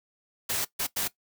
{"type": "noise bursts at uneven times", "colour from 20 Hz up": "white", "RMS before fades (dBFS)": -29, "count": 3, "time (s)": [[0.49, 0.65], [0.79, 0.87], [0.96, 1.08]], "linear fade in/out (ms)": 10, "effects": ["noise-tail reverb RT60 0.1 s tail -17 dB re dry"]}